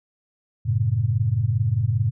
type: tone cluster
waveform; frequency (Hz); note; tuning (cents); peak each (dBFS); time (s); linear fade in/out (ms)
sine; 94.6 / 112.2 / 137.2; F#2 / A2 / C#3; +39 / +34 / -17; -25 / -20 / -26; 0.65-2.11; 20
effects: none